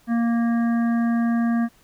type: harmonic tone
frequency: 233.1 Hz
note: A#3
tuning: in tune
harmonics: 1 / 3 / 5 / 7 / 8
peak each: -18 / -32 / -36 / -36 / -42 dBFS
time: 0.07-1.69 s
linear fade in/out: 50 ms
effects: pink hiss -57 dBFS RMS until 1.83 s